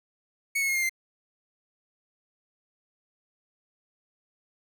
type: tone with pitch steps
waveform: 45% pulse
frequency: 2217 / 2184 / 2151 / 2119 / 2088 Hz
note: C#7 / C#7 / C7 / C7 / C7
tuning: 0 / -26 / +47 / +21 / -4 cents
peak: -24 dBFS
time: 0.55-0.895 s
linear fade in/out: 10 ms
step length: 69 ms
effects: none